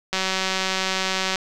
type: click train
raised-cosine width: 0.2 ms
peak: -6 dBFS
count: 233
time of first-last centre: 0.13-1.358 s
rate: 189 Hz
effects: none